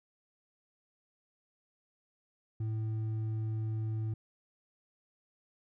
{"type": "tone with hard clipping", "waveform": "sine", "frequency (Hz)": 110, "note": "A2", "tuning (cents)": 0, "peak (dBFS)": -33, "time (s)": [2.6, 4.14], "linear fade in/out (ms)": 5, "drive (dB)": 4, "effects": []}